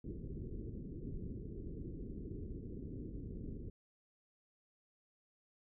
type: low-pass noise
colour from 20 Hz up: pink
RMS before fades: -45 dBFS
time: 0.04-3.7 s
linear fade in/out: 5 ms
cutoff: 420 Hz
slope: 48 dB/octave
effects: none